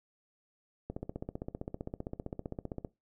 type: click train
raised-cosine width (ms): 2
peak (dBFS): -24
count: 31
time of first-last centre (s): 0.9-2.848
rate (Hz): 15.4
effects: noise-tail reverb RT60 0.2 s tail -19 dB re dry